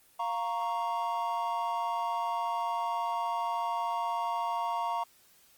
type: chord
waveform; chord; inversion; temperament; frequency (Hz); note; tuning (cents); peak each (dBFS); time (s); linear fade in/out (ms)
triangle; Bb minor; second; equal; 698.5 / 932.3 / 1108.7; F5 / Bb5 / Db6; 0 / 0 / 0; -33 / -30 / -34; 0.19-5.04; 10
effects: white hiss -62 dBFS RMS until 5.57 s + Opus 24 kbps